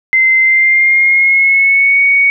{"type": "tone with pitch glide", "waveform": "sine", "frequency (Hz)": [2072, 2234], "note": ["C7", "C#7"], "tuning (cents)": [-17, 13], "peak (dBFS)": -6, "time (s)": [0.13, 2.3], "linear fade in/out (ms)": 0, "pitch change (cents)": 130, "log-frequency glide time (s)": [0.41, 2], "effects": []}